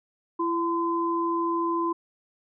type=tone pair together; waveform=sine; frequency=336.6 / 1023.3 Hz; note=E4 / C6; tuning=+36 / -39 cents; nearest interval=octave + perfect fifth; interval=1925 cents; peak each=-26 dBFS; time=0.39-1.93 s; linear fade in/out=10 ms; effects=none